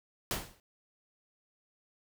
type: noise with exponential decay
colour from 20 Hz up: pink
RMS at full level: -29 dBFS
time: 0.31-0.6 s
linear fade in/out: 1 ms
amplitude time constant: 61 ms
effects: none